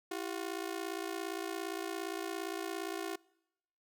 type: ring-modulated tone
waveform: sawtooth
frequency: 360.9 Hz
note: F#4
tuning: 43 cents flat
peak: -30 dBFS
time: 0.11-3.16 s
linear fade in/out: 5 ms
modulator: 28.7 Hz
effects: noise-tail reverb RT60 0.9 s tail -25 dB re dry